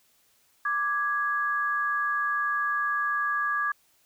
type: tone pair together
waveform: sine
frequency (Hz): 1174.6 / 1661.2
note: D6 / G#6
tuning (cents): 0 / 0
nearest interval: tritone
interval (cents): 600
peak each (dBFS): -27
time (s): 0.65-3.72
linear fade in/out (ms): 5
effects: white hiss -65 dBFS RMS until 4.05 s